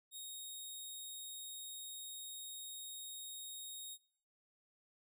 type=tone; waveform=15% pulse; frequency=3740 Hz; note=A#7; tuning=5 cents sharp; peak=-39 dBFS; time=0.11-3.98 s; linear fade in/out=50 ms; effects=noise-tail reverb RT60 0.6 s tail -21 dB re dry